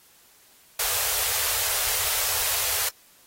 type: band-stop noise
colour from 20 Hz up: white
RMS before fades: -25 dBFS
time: 0.79-2.89 s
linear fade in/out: 5 ms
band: 110 to 410 Hz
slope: 96 dB/octave
effects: white hiss -56 dBFS RMS until 3.26 s + AAC 48 kbps